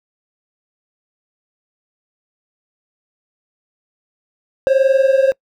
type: tone pair together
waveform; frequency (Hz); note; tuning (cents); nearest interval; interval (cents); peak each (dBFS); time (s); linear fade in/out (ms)
triangle; 530.1 / 551; C5 / C#5; +23 / -11; minor second; 66; -10 / -13; 4.67-5.32; 0
effects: noise-tail reverb RT60 0.1 s tail -25 dB re dry